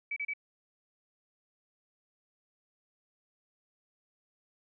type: tone bursts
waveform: sine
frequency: 2291 Hz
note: D7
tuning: 44 cents flat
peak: -32 dBFS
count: 3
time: 0.11-0.336 s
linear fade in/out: 5 ms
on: 54 ms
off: 32 ms
effects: none